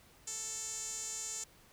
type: tone with band-pass filter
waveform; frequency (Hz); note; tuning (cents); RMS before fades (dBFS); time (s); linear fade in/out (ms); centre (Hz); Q
sawtooth; 441.7; A4; +7; -41; 0.27-1.44; 5; 7100; 6.7
effects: pink hiss -62 dBFS RMS until 1.72 s